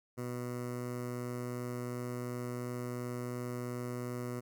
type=tone with notch filter; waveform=15% pulse; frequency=122.8 Hz; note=B2; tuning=9 cents flat; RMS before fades=-39 dBFS; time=0.17-4.41 s; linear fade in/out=20 ms; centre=3400 Hz; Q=0.73; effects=none